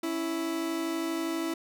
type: tone pair together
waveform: 40% pulse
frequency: 277.2 / 329.6 Hz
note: C#4 / E4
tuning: 0 / 0 cents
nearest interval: minor third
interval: 300 cents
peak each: -36 / -29 dBFS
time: 0.03-1.54 s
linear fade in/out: 5 ms
effects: none